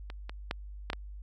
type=clicks; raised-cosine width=0.3 ms; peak=-26 / -24 / -15 / -15 / -17 dBFS; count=5; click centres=0.101 / 0.295 / 0.511 / 0.901 / 0.932 s; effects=added 50 Hz sine -41 dBFS peak until 1.22 s